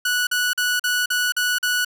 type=tone bursts; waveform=sawtooth; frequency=1474 Hz; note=F#6; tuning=7 cents flat; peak=-15 dBFS; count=7; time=0.05-1.848 s; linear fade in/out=5 ms; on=220 ms; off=43 ms; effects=none